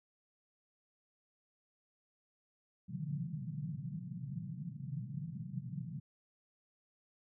pink band-pass noise, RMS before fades -42 dBFS, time 2.88-6 s, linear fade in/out 10 ms, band 130 to 180 Hz, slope 48 dB/octave, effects none

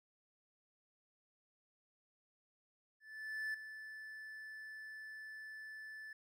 triangle tone with ADSR envelope, 1748 Hz, A6, 12 cents flat, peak -35 dBFS, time 3-6.13 s, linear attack 540 ms, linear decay 6 ms, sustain -11 dB, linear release 3 ms, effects none

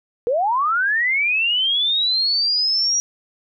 sine linear sweep, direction up, 452.7 to 5760 Hz, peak -16 dBFS, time 0.27-3 s, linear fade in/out 0 ms, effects none

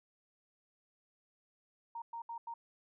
sine tone bursts at uneven times, 929 Hz, A#5, 6 cents flat, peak -40 dBFS, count 4, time 1.95-2.02 / 2.13-2.22 / 2.29-2.38 / 2.47-2.54 s, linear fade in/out 5 ms, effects none

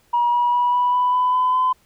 sine tone with pitch steps, 958 / 966.3 / 974.7 / 983.2 / 991.8 / 1000.4 / 1009.1 / 1017.9 Hz, A#5 / B5 / B5 / B5 / B5 / B5 / B5 / C6, +47 / -38 / -23 / -8 / +7 / +22 / +37 / -48 cents, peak -14 dBFS, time 0.13-1.73 s, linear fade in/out 10 ms, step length 200 ms, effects tanh soft clip ceiling -11 dBFS + pink hiss -59 dBFS RMS until 1.85 s

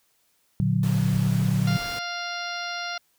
sine chord, Bb augmented, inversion none, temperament equal with one note detuned, 116.54 / 146.83 / 183.93 Hz, Bb2 / D3 / F#3, 0 / 0 / -10 cents, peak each -24 dBFS, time 0.6-1.77 s, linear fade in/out 0 ms
pink noise, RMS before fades -38 dBFS, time 0.83-1.99 s, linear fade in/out 2 ms
harmonic tone, 698.5 Hz, F5, in tune, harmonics 1 / 2 / 3 / 4 / 5 / 6 / 7 / 8, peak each -35 / -33 / -38 / -39 / -41 / -38 / -42 / -40 dBFS, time 1.67-2.98 s, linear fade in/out 5 ms
effects white hiss -67 dBFS RMS until 3.18 s

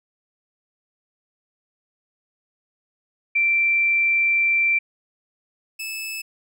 sine / sawtooth tone pair in turn, 2349 / 2614 Hz, D7 / E7, 0 / -15 cents, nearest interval major second, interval 185 cents, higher second, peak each -16 / -25 dBFS, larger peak first, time 3.35-4.79 / 5.79-6.22 s, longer first, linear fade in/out 10 ms, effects none

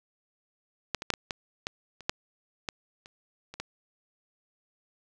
clicks, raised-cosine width 0.2 ms, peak -10 / -18 / -7 / -13 / -14 / -14 / -28 / -8 / -14 / -30 / -25 / -17 dBFS, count 12, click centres 0.947 / 1.021 / 1.103 / 1.138 / 1.308 / 1.669 / 2.007 / 2.095 / 2.688 / 3.059 / 3.54 / 3.6 s, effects none

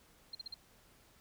sine tone bursts, 4186 Hz, C8, in tune, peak -40 dBFS, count 4, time 0.33-0.542 s, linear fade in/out 5 ms, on 20 ms, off 44 ms, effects pink hiss -65 dBFS RMS until 1.2 s

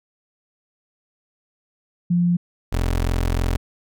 sine / 25% pulse tone pair in turn, 174.61 / 43.23 Hz, F3 / F1, 0 / -17 cents, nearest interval 2 octaves, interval 2417 cents, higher first, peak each -15 dBFS, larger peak neither, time 2.1-2.37 / 2.72-3.57 s, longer second, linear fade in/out 10 ms, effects none

